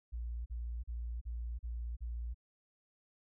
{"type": "tone bursts", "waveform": "sine", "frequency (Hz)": 58.5, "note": "A#1", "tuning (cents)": 7, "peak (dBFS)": -37, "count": 6, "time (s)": [0.12, 2.345], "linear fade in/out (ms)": 20, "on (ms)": 340, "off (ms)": 37, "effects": []}